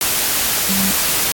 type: tone in noise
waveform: sine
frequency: 192.9 Hz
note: G3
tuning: 28 cents flat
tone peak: -18 dBFS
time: 0.69-0.91 s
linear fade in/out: 2 ms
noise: white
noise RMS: -17 dBFS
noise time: 0.01-1.32 s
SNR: -4 dB
effects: AAC 64 kbps